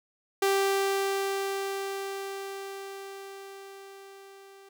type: tone with level ramp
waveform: sawtooth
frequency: 392 Hz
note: G4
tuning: in tune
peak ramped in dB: -18 to -46 dBFS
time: 0.42-4.69 s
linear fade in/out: 5 ms
effects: none